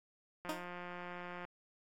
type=click train; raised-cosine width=0.5 ms; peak=-31 dBFS; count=178; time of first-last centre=0.45-1.45 s; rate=177 Hz
type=tone with exponential decay; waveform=15% pulse; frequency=311.1 Hz; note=D#4; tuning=in tune; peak=-28 dBFS; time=0.49-0.7 s; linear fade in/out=1 ms; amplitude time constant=45 ms
effects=AAC 64 kbps